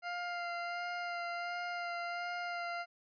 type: tone with vibrato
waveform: 20% pulse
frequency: 698.5 Hz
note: F5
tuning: in tune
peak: -32 dBFS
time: 0.02-2.86 s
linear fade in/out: 50 ms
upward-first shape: sine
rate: 1.4 Hz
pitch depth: 16 cents each way
effects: resampled to 11025 Hz